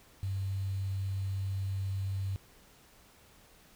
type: tone with quantisation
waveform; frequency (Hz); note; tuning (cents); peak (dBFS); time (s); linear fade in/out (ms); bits
sine; 96.9; G2; -20; -31; 0.23-2.36; 0; 9
effects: pink hiss -60 dBFS RMS until 3.75 s